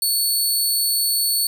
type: tone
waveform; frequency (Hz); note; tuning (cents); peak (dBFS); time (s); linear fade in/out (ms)
15% pulse; 4435; C#8; 0; -11; 0.02-1.47; 2
effects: none